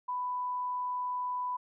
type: tone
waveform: sine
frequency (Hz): 994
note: B5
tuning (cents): +11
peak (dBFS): -31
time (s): 0.08-1.57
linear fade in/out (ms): 10
effects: none